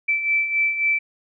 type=beating tone pair; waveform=sine; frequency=2322 / 2325.7 Hz; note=D7 / D7; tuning=-20 / -17 cents; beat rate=3.7 Hz; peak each=-26 / -19 dBFS; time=0.08-0.99 s; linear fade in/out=10 ms; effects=none